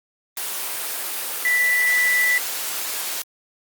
sine tone in noise, 1975.5 Hz, B6, in tune, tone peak -16 dBFS, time 1.45-2.38 s, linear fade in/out 2 ms, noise white, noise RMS -27 dBFS, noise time 0.37-3.22 s, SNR +8 dB, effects high-pass 400 Hz 12 dB/octave + Opus 24 kbps

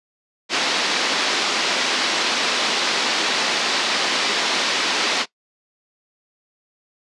white band-pass noise, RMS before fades -21 dBFS, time 0.49-5.26 s, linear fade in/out 50 ms, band 220 to 5000 Hz, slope 24 dB/octave, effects noise-tail reverb RT60 0.1 s tail -19 dB re dry + resampled to 24000 Hz

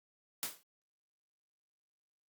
white noise with exponential decay, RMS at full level -33 dBFS, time 0.43-0.63 s, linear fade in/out 0 ms, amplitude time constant 42 ms, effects high-pass 150 Hz 12 dB/octave + Opus 48 kbps

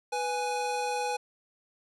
square tone pair together, 493.9 / 830.6 Hz, B4 / G#5, 0 / 0 cents, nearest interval major sixth, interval 900 cents, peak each -34 / -31 dBFS, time 0.12-1.17 s, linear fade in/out 10 ms, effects resampled to 24000 Hz

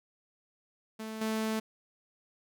sawtooth tone with level steps, 219.6 Hz, A3, 3 cents flat, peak -34 / -26 dBFS, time 0.99-1.6 s, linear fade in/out 10 ms, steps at 1.21 s, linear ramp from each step 5 ms, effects none

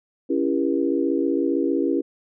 sine chord, C# diminished seventh, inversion none, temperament just, 277.2 / 332.6 / 399.1 / 479 Hz, C#4 / E4 / G4 / Bb4, 0 / +16 / +31 / +47 cents, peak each -23 / -23 / -26 / -28 dBFS, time 0.29-2.02 s, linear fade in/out 20 ms, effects none

